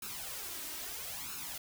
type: noise with flanger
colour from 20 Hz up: white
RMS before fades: -42 dBFS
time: 0.02-1.58 s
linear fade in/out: 5 ms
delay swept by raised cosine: 0.75 to 3.25 ms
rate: 0.76 Hz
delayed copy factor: +0.7
effects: none